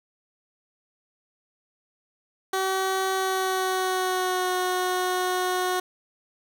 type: tone with pitch glide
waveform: 15% pulse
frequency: 380.7 to 365.8 Hz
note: F#4 to F#4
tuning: +49 to -20 cents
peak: -17 dBFS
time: 2.53-5.8 s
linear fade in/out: 5 ms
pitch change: -69 cents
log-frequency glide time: 3.14-4.51 s
effects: none